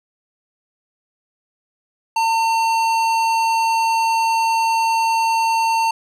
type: tone with tanh clipping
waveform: sine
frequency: 905 Hz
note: A5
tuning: 48 cents sharp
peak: -17 dBFS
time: 2.16-5.91 s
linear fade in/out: 5 ms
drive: 17 dB
effects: none